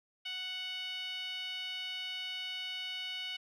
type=tone with band-pass filter; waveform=10% pulse; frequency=740 Hz; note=F#5; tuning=in tune; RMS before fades=-40 dBFS; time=0.25-3.37 s; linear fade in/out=10 ms; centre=2900 Hz; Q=3.1; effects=none